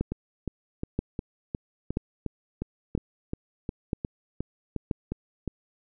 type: two click trains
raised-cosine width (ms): 3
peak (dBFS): -17 / -13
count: 16 / 6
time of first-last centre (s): 0.12-5.477 / 0.01-4.912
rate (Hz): 2.8 / 1.02
effects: none